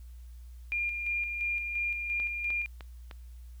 sine tone with tremolo, 2406 Hz, D7, 41 cents sharp, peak -28 dBFS, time 0.72-2.66 s, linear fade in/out 0 ms, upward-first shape square, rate 2.9 Hz, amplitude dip 40%
click train, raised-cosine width 0.3 ms, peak -28 dBFS, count 4, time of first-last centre 2.2-3.112 s, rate 3.29 Hz
effects added 60 Hz sine -44 dBFS peak until 3.6 s + white hiss -67 dBFS RMS until 3.6 s

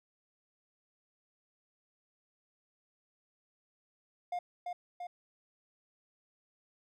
triangle tone with echo, 710 Hz, F5, 28 cents sharp, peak -31 dBFS, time 4.32-4.39 s, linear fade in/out 5 ms, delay 340 ms, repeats 2, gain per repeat -3 dB, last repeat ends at 5.07 s, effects none

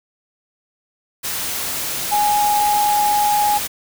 sine tone in noise, 830.6 Hz, G#5, in tune, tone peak -14 dBFS, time 2.11-3.59 s, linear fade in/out 20 ms, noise white, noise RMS -24 dBFS, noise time 1.23-3.68 s, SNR +7 dB, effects none

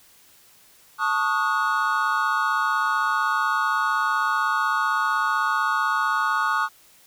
triangle chord, D# half-diminished seventh, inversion second, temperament equal with one note detuned, 880 / 1108.7 / 1244.5 / 1454.6 Hz, A5 / C#6 / D#6 / F#6, 0 / 0 / 0 / -30 cents, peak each -26 / -24 / -23 / -23 dBFS, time 0.98-6.69 s, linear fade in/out 50 ms, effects white hiss -54 dBFS RMS until 7.06 s

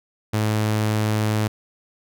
sawtooth tone, 107.5 Hz, A2, 40 cents flat, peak -15 dBFS, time 0.33-1.48 s, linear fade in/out 10 ms, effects none

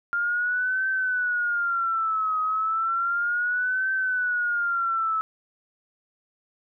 sine tone with vibrato, 1396.9 Hz, F6, in tune, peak -22 dBFS, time 0.13-5.21 s, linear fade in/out 0 ms, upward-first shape triangle, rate 0.33 Hz, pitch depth 180 cents each way, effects none

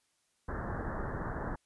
pink low-pass noise, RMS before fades -37 dBFS, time 0.48-1.56 s, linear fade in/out 10 ms, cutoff 1800 Hz, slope 96 dB/octave, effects white hiss -75 dBFS RMS until 1.65 s + resampled to 24000 Hz

